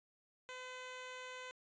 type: tone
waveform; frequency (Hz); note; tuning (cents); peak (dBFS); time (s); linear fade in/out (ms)
10% pulse; 508; B4; +49; -38; 0.49-1.51; 0
effects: resampled to 16000 Hz